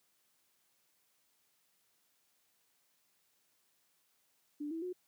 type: tone with pitch steps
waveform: sine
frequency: 294.4 / 326.7 / 362.4 Hz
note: D4 / E4 / F#4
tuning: +4 / -15 / -36 cents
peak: -37 dBFS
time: 4.6-4.93 s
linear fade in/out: 10 ms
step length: 110 ms
effects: white hiss -75 dBFS RMS until 5.07 s + high-pass 100 Hz 12 dB/octave